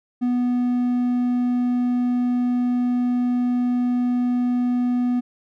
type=tone; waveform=triangle; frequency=246 Hz; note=B3; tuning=7 cents flat; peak=-16 dBFS; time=0.21-5.21 s; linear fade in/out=20 ms; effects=none